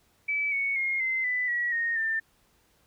sine tone with pitch steps, 2301 / 2220 / 2142 / 2067 / 1993.9 / 1923.8 / 1856.1 / 1790.8 Hz, D7 / C#7 / C7 / C7 / B6 / B6 / A#6 / A6, -36 / +2 / +40 / -22 / +16 / -46 / -8 / +30 cents, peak -25 dBFS, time 0.28-2.2 s, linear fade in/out 10 ms, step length 240 ms, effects pink hiss -66 dBFS RMS until 2.86 s

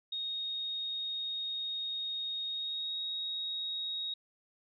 sine tone with pitch glide, 3729 to 3772 Hz, A#7 to A#7, 0 to +20 cents, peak -34 dBFS, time 0.12-4.14 s, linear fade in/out 5 ms, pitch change +20 cents, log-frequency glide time 2.46-2.98 s, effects none

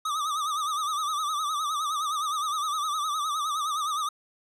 square tone with vibrato, 1216 Hz, D#6, 40 cents flat, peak -27 dBFS, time 0.05-4.09 s, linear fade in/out 5 ms, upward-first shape sine, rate 9.7 Hz, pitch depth 98 cents each way, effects low-pass 11000 Hz 12 dB/octave

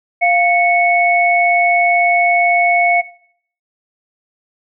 sine tone pair together, 698.5 / 2211 Hz, F5 / C#7, 0 / -5 cents, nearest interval octave + minor sixth, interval 1995 cents, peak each -12 dBFS, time 0.21-3.02 s, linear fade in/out 20 ms, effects noise-tail reverb RT60 0.6 s tail -18 dB re dry

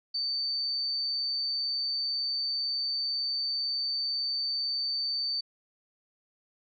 sine tone, 4569 Hz, D8, 48 cents flat, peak -28 dBFS, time 0.14-5.41 s, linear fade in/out 10 ms, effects none

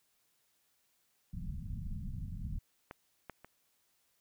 pink low-pass noise, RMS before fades -40 dBFS, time 1.33-2.59 s, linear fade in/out 5 ms, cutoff 210 Hz, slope 48 dB/octave
clicks, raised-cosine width 0.5 ms, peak -29 / -28 / -35 dBFS, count 3, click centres 2.911 / 3.297 / 3.446 s
effects white hiss -75 dBFS RMS until 4.2 s

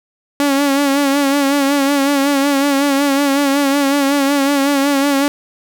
sawtooth tone with vibrato, 280 Hz, C#4, 18 cents sharp, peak -8 dBFS, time 0.4-5.28 s, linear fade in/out 0 ms, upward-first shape sine, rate 5.4 Hz, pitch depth 51 cents each way, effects none

